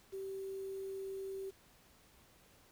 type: tone with quantisation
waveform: sine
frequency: 386.5 Hz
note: G4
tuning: 24 cents flat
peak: -40 dBFS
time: 0.12-1.51 s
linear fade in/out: 20 ms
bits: 10
effects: pink hiss -65 dBFS RMS until 2.71 s